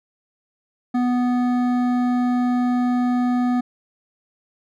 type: tone with hard clipping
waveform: triangle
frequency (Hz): 246.9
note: B3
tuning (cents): 0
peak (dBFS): -19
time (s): 0.94-3.61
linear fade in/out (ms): 10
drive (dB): 15
effects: none